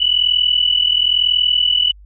sine tone pair together, 2944 / 2985 Hz, F#7 / F#7, -9 / +15 cents, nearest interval unison, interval 24 cents, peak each -15 dBFS, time 0-1.92 s, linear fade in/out 10 ms, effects added 50 Hz sine -39 dBFS peak until 2.05 s

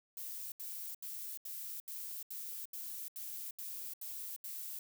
violet noise bursts, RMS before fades -44 dBFS, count 11, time 0.17-4.79 s, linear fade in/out 2 ms, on 350 ms, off 77 ms, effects none

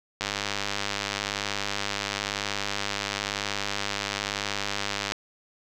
click train, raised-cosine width 0.2 ms, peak -10 dBFS, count 497, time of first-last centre 0.21-5.121 s, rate 101 Hz, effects none

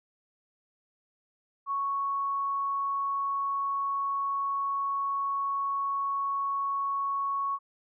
sine tone, 1108.7 Hz, C#6, in tune, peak -27 dBFS, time 1.66-7.59 s, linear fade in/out 50 ms, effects none

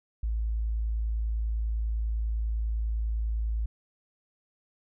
sine tone, 55 Hz, A1, in tune, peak -26 dBFS, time 0.23-3.66 s, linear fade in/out 5 ms, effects none

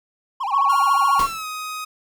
triangle tone with vibrato, 925 Hz, A#5, 14 cents flat, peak -20 dBFS, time 0.4-1.23 s, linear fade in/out 10 ms, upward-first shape sine, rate 14 Hz, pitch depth 290 cents each way
sine tone, 1108.7 Hz, C#6, in tune, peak -15 dBFS, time 0.52-1.27 s, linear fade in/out 20 ms
sawtooth tone with pitch glide, 1400 to 1254.5 Hz, F6 to D#6, +4 to +14 cents, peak -24 dBFS, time 0.69-1.85 s, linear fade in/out 10 ms, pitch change -190 cents, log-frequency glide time 1.19-1.46 s
pink noise with exponential decay, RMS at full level -25 dBFS, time 1.19-1.48 s, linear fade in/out 2 ms, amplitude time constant 61 ms
effects none

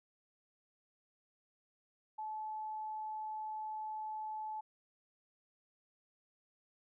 sine tone, 864 Hz, A5, 32 cents flat, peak -39 dBFS, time 2.18-4.61 s, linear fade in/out 10 ms, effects none

